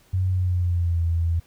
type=tone with pitch glide; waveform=sine; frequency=92.9 to 83.73 Hz; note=F#2 to E2; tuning=+7 to +28 cents; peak=-19 dBFS; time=0.13-1.4 s; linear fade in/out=10 ms; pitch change=-179 cents; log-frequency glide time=0.3-1.03 s; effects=pink hiss -58 dBFS RMS until 1.46 s